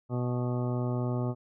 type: harmonic tone with a mistuned harmonic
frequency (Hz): 123.47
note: B2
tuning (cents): 0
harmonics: 1 / 2 / 3 / 4 / 5 / 6 / 7 / 9 / 10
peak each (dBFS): -29 / -34 / -37 / -42 / -40 / -47 / -45 / -47 / -48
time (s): 0.09-1.35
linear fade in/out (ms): 50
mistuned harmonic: 9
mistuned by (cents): -24
effects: none